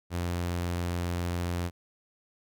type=tone; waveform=sawtooth; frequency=87.31 Hz; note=F2; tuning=in tune; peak=-25 dBFS; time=0.1-1.71 s; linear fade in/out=50 ms; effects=none